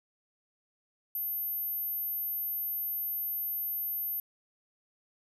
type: tone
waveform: sine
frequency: 13120 Hz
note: G#9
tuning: 22 cents flat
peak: -31 dBFS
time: 1.15-4.2 s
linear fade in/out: 2 ms
effects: none